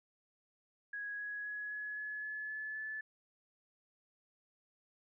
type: tone with pitch steps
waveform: sine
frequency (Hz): 1661.2 / 1671.8 / 1682.4 / 1693.2 / 1704 / 1714.8 / 1725.8 / 1736.8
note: G#6 / G#6 / G#6 / G#6 / G#6 / A6 / A6 / A6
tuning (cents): 0 / +11 / +22 / +33 / +44 / -45 / -34 / -23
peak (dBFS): -39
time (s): 0.93-3.01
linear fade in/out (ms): 5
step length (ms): 260
effects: none